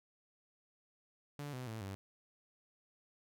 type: tone with pitch steps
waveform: sawtooth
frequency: 145 / 126.96 / 111.17 / 97.34 Hz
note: D3 / B2 / A2 / G2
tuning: -22 / +48 / +18 / -12 cents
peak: -38 dBFS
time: 1.39-1.95 s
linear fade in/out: 0 ms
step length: 140 ms
effects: none